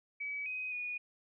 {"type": "tone with pitch steps", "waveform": "sine", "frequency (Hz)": [2282, 2514, 2459], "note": ["C#7", "D#7", "D#7"], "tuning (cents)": [50, 17, -21], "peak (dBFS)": -36, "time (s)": [0.2, 0.98], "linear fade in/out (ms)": 10, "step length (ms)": 260, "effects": []}